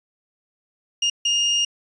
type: tone bursts at uneven times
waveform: 35% pulse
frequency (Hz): 2835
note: F7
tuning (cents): +25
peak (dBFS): -16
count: 2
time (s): 1.02-1.1 / 1.25-1.65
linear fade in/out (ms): 5
effects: resampled to 22050 Hz